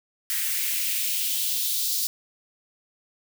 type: noise with high-pass filter sweep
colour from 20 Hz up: blue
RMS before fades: -26 dBFS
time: 0.3-2.07 s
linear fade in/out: 0 ms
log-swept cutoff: 1800 to 4400 Hz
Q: 2.3
effects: none